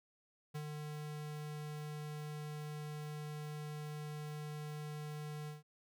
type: tone with ADSR envelope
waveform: square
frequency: 150.4 Hz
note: D3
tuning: 42 cents sharp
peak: -40 dBFS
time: 0.54-5.63 s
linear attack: 16 ms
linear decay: 66 ms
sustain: -3 dB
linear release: 150 ms
effects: none